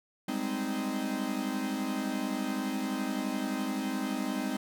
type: chord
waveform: 45% pulse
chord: Ab major seventh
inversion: third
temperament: equal with one note detuned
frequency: 196 / 207.7 / 258.9 / 311.1 Hz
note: G3 / Ab3 / C4 / Eb4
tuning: 0 / 0 / -18 / 0 cents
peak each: -40 / -36 / -34 / -37 dBFS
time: 0.28-4.57 s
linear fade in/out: 5 ms
effects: none